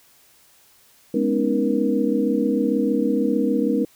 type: tone cluster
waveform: sine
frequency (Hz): 208.6 / 247.3 / 273.8 / 309.3 / 474.6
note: G#3 / B3 / C#4 / D#4 / A#4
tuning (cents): +8 / +3 / -21 / -10 / +31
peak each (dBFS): -24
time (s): 1.14-3.85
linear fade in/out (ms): 5
effects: white hiss -55 dBFS RMS until 3.95 s